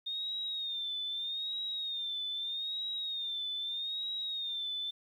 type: tone with vibrato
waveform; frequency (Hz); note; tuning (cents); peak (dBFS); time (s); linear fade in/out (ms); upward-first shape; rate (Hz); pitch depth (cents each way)
sine; 3667; A#7; -29; -34; 0.06-4.91; 10; sine; 0.8; 79
effects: 11-bit